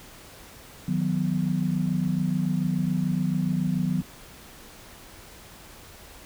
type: chord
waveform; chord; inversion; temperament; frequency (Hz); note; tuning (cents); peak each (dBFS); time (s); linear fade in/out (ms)
sine; B major; first; equal with one note detuned; 155.56 / 182.56 / 246.9; D#3 / F#3 / B3; 0 / -23 / 0; -27 / -25 / -30; 0.88-4.02; 5
effects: pink hiss -47 dBFS RMS until 6.25 s